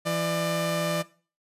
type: tone pair together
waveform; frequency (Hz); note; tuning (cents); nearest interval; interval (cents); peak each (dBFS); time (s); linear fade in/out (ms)
sawtooth; 167.4 / 597.2; E3 / D5; +27 / +29; octave + minor seventh; 2202; -25 / -23; 0.05-1.03; 20
effects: noise-tail reverb RT60 0.4 s tail -19 dB re dry + resampled to 32000 Hz